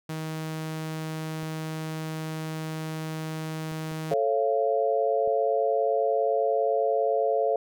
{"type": "tone", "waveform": "sawtooth", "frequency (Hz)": 158.1, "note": "D#3", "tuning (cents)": 28, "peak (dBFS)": -27, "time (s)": [0.09, 4.14], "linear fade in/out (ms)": 5}
{"type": "clicks", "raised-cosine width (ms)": 2, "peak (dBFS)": -32, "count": 4, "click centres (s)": [1.431, 3.718, 3.915, 5.276]}
{"type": "chord", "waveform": "sine", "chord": "A augmented", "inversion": "none", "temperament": "just", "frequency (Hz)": [440, 550, 687.5], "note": ["A4", "C#5", "E#5"], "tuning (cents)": [0, -14, -27], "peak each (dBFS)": -26, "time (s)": [4.11, 7.56], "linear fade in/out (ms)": 2}
{"effects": []}